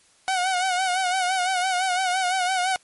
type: tone with vibrato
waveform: sawtooth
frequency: 740 Hz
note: F#5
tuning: in tune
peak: -17 dBFS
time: 0.28-2.76 s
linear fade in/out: 0 ms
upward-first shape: sine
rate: 5.9 Hz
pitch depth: 65 cents each way
effects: white hiss -58 dBFS RMS until 2.83 s + MP3 48 kbps